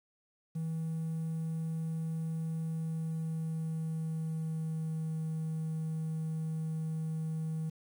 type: tone with pitch glide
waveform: triangle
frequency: 161.5 to 159 Hz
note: E3 to D#3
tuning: -35 to +38 cents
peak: -30 dBFS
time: 0.55-7.7 s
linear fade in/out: 10 ms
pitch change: -27 cents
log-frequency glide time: 2.61-5.16 s
effects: tanh soft clip ceiling -27 dBFS + 10-bit